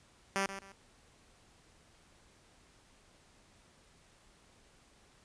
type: tone with echo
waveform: 5% pulse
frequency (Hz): 195.5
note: G3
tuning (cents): -4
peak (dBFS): -19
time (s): 0.36-0.46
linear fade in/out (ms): 0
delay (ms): 130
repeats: 2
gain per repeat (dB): -11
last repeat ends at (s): 0.72
effects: pink hiss -64 dBFS RMS until 5.24 s + resampled to 22050 Hz